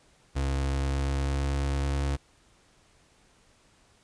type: tone with pitch glide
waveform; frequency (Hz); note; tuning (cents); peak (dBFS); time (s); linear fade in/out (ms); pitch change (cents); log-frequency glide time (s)
35% pulse; 68.2 to 69.71; C#2 to C#2; -28 to +10; -24; 0.35-2.17; 20; +38; 0.61-1.91
effects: pink hiss -62 dBFS RMS until 4.03 s + resampled to 22050 Hz